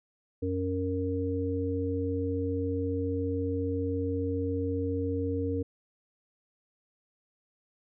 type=harmonic tone; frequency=92.7 Hz; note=F#2; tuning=4 cents sharp; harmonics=1 / 3 / 5; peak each=-32 / -32 / -32 dBFS; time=0.42-5.63 s; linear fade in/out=10 ms; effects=none